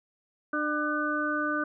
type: harmonic tone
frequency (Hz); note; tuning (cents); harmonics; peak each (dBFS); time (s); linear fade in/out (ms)
299.9; D4; +36; 1 / 2 / 4 / 5; -31 / -35 / -32 / -30; 0.53-1.64; 5
effects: none